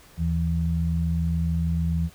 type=tone pair together; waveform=sine; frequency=78.79 / 165.6 Hz; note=D#2 / E3; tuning=+22 / +8 cents; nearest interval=octave + minor second; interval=1286 cents; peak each=-24 dBFS; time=0.17-2.1 s; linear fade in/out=50 ms; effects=pink hiss -52 dBFS RMS until 2.14 s